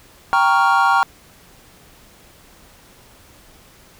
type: chord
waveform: triangle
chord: G half-diminished seventh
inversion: none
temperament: equal with one note detuned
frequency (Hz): 786.7 / 932.3 / 1108.7 / 1396.9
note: G5 / Bb5 / Db6 / F6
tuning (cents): +6 / 0 / 0 / 0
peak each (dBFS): -16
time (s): 0.33-1.03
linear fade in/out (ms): 0
effects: pink hiss -48 dBFS RMS until 3.99 s